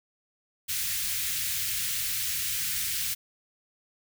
white band-stop noise, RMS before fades -30 dBFS, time 0.68-3.15 s, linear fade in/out 20 ms, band 150 to 1700 Hz, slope 24 dB/octave, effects none

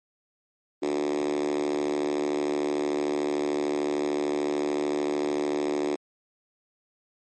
5% pulse tone with high-pass filter, 73.42 Hz, D2, in tune, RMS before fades -27 dBFS, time 0.82-5.96 s, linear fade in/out 10 ms, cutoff 330 Hz, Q 9.7, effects MP3 32 kbps

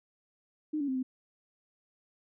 sine tone with pitch steps, 305.6 / 283.8 / 261.7 / 257.6 Hz, D#4 / C#4 / C4 / C4, -31 / +41 / 0 / -27 cents, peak -29 dBFS, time 0.73-1.03 s, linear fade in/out 10 ms, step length 75 ms, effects none

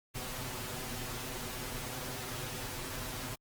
pink noise with comb filter, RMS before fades -40 dBFS, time 0.14-3.36 s, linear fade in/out 20 ms, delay 7.9 ms, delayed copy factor +0.85, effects Opus 48 kbps

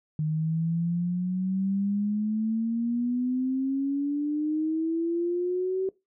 sine exponential sweep, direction up, 152.7 to 383.2 Hz, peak -24 dBFS, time 0.19-5.89 s, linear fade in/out 2 ms, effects noise-tail reverb RT60 0.2 s tail -20 dB re dry

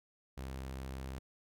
sawtooth tone with vibrato, 66 Hz, C2, 16 cents sharp, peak -37 dBFS, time 0.37-1.19 s, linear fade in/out 10 ms, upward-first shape triangle, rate 20 Hz, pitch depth 14 cents each way, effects none

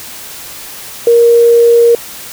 sine tone, 469.4 Hz, A#4, 12 cents sharp, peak -3 dBFS, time 1.07-1.95 s, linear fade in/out 2 ms, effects white hiss -28 dBFS RMS until 2.32 s

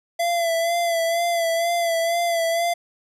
square tone with vibrato, 676 Hz, E5, 43 cents sharp, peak -20 dBFS, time 0.19-2.74 s, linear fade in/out 10 ms, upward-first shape sine, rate 2.1 Hz, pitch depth 38 cents each way, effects resampled to 32000 Hz

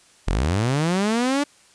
sawtooth linear sweep, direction up, 34 to 293.7 Hz, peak -15 dBFS, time 0.27-1.44 s, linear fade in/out 10 ms, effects white hiss -54 dBFS RMS until 1.74 s + resampled to 22050 Hz

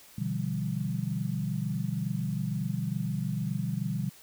sine chord, E minor seventh, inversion second, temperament equal with one note detuned, 123.47 / 146.83 / 169.06 / 196 Hz, B2 / D3 / E3 / G3, 0 / 0 / +44 / 0 cents, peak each -34 dBFS, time 0.18-4.1 s, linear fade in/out 5 ms, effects white hiss -54 dBFS RMS until 4.22 s

